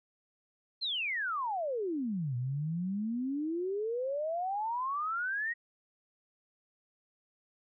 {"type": "exponential two-way sweep", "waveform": "sine", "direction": "down then up", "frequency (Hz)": [4276, 119.5, 1914], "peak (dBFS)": -31, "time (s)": [0.81, 5.54], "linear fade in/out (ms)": 20, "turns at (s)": 2.36, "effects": []}